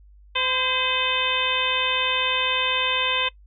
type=harmonic tone with a mistuned harmonic; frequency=512 Hz; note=C5; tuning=38 cents flat; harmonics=1 / 2 / 3 / 4 / 5 / 6 / 7; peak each=-32 / -28 / -32 / -30 / -26 / -27 / -27 dBFS; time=0.35-3.29 s; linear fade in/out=10 ms; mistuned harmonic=3; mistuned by=+54 cents; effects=noise-tail reverb RT60 0.1 s tail -21 dB re dry + added 50 Hz sine -47 dBFS peak until 3.46 s